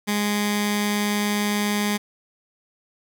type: tone with notch filter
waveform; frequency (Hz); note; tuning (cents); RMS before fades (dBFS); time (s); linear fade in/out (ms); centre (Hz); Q
15% pulse; 206.9; G#3; -6; -23; 0.07-1.98; 20; 540; 0.64
effects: none